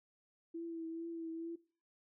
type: tone with vibrato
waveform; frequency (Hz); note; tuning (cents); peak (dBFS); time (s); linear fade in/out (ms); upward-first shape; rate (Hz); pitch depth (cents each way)
sine; 330.5; E4; +5; -40; 0.54-1.56; 10; triangle; 2.3; 32
effects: noise-tail reverb RT60 0.4 s tail -20 dB re dry